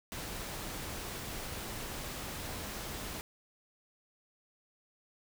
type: noise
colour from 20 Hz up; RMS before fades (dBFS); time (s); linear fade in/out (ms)
pink; -41; 0.12-3.21; 0
effects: none